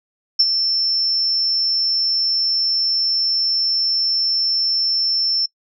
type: tone with ADSR envelope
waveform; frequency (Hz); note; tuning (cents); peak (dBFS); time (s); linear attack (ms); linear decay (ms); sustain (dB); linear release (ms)
sine; 5360; E8; +28; -8; 0.39-5.46; 11; 45; -7; 5
effects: noise-tail reverb RT60 0.1 s tail -26 dB re dry